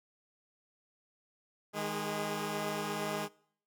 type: tone cluster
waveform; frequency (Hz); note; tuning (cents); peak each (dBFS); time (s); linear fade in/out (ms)
10% pulse; 156.4 / 207.8 / 407.1; D#3 / G#3 / G#4; +9 / +1 / -35; -31 / -28 / -33; 1.73-3.29; 50
effects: noise-tail reverb RT60 0.6 s tail -23 dB re dry